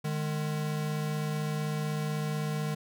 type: tone pair together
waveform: square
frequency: 151.81 / 207.7 Hz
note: D#3 / G#3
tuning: -42 / 0 cents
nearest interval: perfect fourth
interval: 542 cents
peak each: -31 / -38 dBFS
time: 0.04-2.75 s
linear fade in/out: 10 ms
effects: none